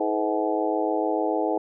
harmonic tone with a mistuned harmonic, 106.8 Hz, G#2, 49 cents sharp, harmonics 3 / 4 / 5 / 6 / 7 / 8, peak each -27 / -28 / -29 / -30 / -30 / -31 dBFS, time 0-1.58 s, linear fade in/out 5 ms, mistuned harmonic 5, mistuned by -89 cents, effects none

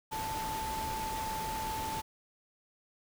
sine tone in noise, 880 Hz, A5, in tune, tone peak -35 dBFS, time 0.11-2.02 s, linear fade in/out 20 ms, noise pink, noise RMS -40 dBFS, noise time 0.11-2.02 s, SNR +2 dB, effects none

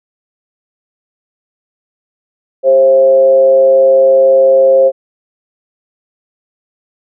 sine tone with frequency modulation, 532 Hz, C5, 29 cents sharp, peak -4 dBFS, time 2.63-4.92 s, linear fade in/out 50 ms, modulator 138 Hz, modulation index 0.43, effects none

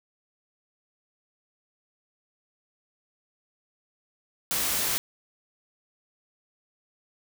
white noise, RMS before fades -27 dBFS, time 4.51-4.98 s, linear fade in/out 0 ms, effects none

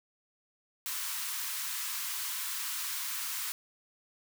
white high-pass noise, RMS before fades -36 dBFS, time 0.86-3.52 s, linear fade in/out 0 ms, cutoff 920 Hz, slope 96 dB/octave, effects none

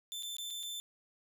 sawtooth tone with dropouts, 3542 Hz, A7, 11 cents sharp, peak -36 dBFS, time 0.12-0.8 s, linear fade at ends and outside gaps 0 ms, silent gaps 0.225-0.232 / 0.367-0.384 / 0.503-0.507 / 0.629-0.633 s, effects none

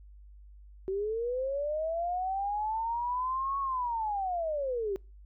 sine linear two-way sweep, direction up then down, 375.3 to 1113 to 375.3 Hz, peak -29 dBFS, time 0.88-4.96 s, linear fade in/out 0 ms, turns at 3.59 s, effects noise-tail reverb RT60 0.3 s tail -26 dB re dry + added 50 Hz sine -49 dBFS peak until 5.25 s

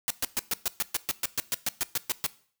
white noise bursts, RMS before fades -27 dBFS, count 16, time 0.08-2.264 s, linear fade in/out 0 ms, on 24 ms, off 120 ms, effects noise-tail reverb RT60 0.5 s tail -19 dB re dry

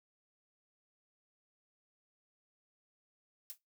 blue noise with exponential decay, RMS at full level -40 dBFS, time 3.5-3.58 s, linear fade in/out 0 ms, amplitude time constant 17 ms, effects noise-tail reverb RT60 0.2 s tail -21 dB re dry

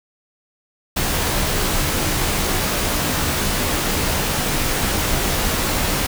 pink noise with comb filter, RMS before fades -20 dBFS, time 0.96-6.07 s, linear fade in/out 10 ms, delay 18 ms, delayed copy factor -0.5, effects none

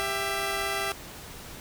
10% pulse tone pair together, 395.4 / 665 Hz, G4 / E5, +15 / +15 cents, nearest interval major sixth, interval 900 cents, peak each -22 dBFS, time 0-0.92 s, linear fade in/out 0 ms, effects pink hiss -43 dBFS RMS until 1.6 s

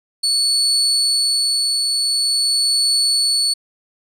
35% pulse tone with tremolo, 4435 Hz, C#8, in tune, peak -12 dBFS, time 0.23-3.54 s, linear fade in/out 10 ms, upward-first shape triangle, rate 0.46 Hz, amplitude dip 30%, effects resampled to 32000 Hz

